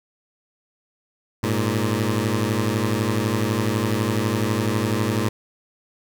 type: beating tone pair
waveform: 15% pulse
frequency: 103.83 / 115.83 Hz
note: G#2 / A#2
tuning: 0 / -11 cents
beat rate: 12 Hz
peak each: -16 / -17 dBFS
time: 1.43-5.29 s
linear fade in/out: 5 ms
effects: none